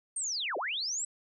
sine linear two-way sweep, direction down then up, 8900 to 329.6 to 8010 Hz, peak -31 dBFS, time 0.16-1.05 s, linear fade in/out 5 ms, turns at 0.57 s, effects none

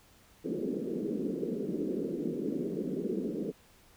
white band-pass noise, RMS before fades -34 dBFS, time 0.44-3.52 s, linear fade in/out 20 ms, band 170 to 450 Hz, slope 48 dB/octave, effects pink hiss -61 dBFS RMS until 3.96 s

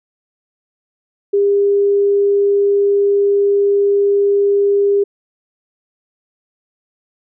sine tone, 402.4 Hz, G4, 45 cents sharp, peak -10 dBFS, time 1.33-5.04 s, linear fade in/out 10 ms, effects none

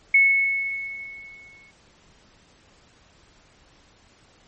sine tone with exponential decay, 2200 Hz, C#7, 14 cents flat, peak -11 dBFS, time 0.14-1.71 s, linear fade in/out 5 ms, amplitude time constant 340 ms, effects pink hiss -56 dBFS RMS until 4.47 s + MP3 32 kbps

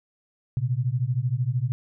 sine beating tone pair, 118.5 / 131.5 Hz, A#2 / C3, +29 / +9 cents, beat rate 13 Hz, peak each -25 dBFS, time 0.57-1.72 s, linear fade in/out 0 ms, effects none

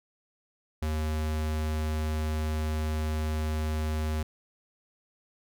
square tone, 77.5 Hz, D#2, 6 cents flat, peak -28 dBFS, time 0.82-4.23 s, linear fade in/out 5 ms, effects none

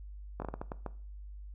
slowing click train, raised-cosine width 1 ms, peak -23 dBFS, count 8, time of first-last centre 0.4-0.863 s, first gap 20 ms, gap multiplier 1.39, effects noise-tail reverb RT60 0.4 s tail -17 dB re dry + added 50 Hz sine -43 dBFS peak until 1.54 s

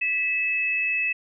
sine tone pair together, 1975.5 / 2601 Hz, B6 / E7, 0 / -24 cents, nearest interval perfect fourth, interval 476 cents, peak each -31 / -22 dBFS, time 0.01-1.13 s, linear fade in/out 10 ms, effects none

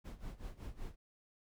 brown noise with tremolo, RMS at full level -43 dBFS, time 0.04-0.96 s, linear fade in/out 20 ms, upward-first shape sine, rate 5.3 Hz, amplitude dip 85%, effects none

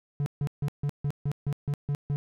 triangle tone bursts, 143.6 Hz, D3, 39 cents flat, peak -23 dBFS, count 10, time 0.2-2.16 s, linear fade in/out 0 ms, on 61 ms, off 150 ms, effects none

